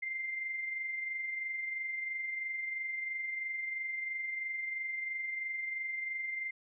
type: tone with amplitude modulation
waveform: sine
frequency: 2093 Hz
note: C7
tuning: in tune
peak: -33 dBFS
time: 0.02-6.51 s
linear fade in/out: 10 ms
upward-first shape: sine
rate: 23 Hz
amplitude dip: 40%
effects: none